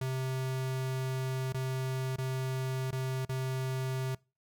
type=tone with dropouts; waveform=square; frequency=130.81 Hz; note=C3; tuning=in tune; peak=-32 dBFS; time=0.01-4.15 s; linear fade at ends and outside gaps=5 ms; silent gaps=1.525-1.543 / 2.161-2.183 / 2.909-2.926 / 3.252-3.292 s; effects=noise-tail reverb RT60 0.3 s tail -24 dB re dry